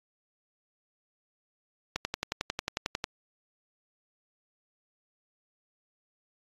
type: click train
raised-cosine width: 0.2 ms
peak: -12 dBFS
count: 13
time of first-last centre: 1.96-3.041 s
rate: 11.1 Hz
effects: AAC 32 kbps